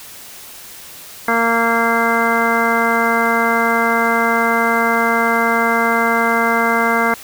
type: harmonic tone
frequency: 230.6 Hz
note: A#3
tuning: 19 cents flat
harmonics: 1 / 2 / 3 / 4 / 5 / 6 / 7 / 9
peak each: -21 / -21 / -21 / -21 / -21 / -21 / -21 / -21 dBFS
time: 1.28-7.14 s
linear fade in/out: 2 ms
effects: white hiss -36 dBFS RMS until 7.23 s